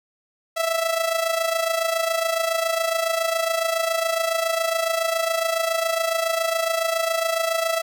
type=tone with amplitude modulation; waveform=sawtooth; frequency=659.3 Hz; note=E5; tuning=in tune; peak=-14 dBFS; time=0.56-7.82 s; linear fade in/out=20 ms; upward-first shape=sine; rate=27.2 Hz; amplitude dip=65%; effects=none